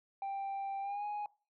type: tone with pitch glide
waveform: sine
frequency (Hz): 787 to 830.9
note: G5 to G#5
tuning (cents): +7 to +1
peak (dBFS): -33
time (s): 0.22-1.26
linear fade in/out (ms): 2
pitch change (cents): +94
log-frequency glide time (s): 0.81-1.05
effects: noise-tail reverb RT60 0.3 s tail -21 dB re dry + tanh soft clip ceiling -35 dBFS